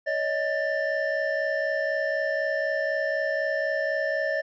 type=tone cluster; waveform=triangle; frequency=564 / 628 / 1774 Hz; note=C#5 / D#5 / A6; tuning=+30 / +16 / +14 cents; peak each=-27 / -26 / -27 dBFS; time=0.06-4.42 s; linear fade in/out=20 ms; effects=resampled to 16000 Hz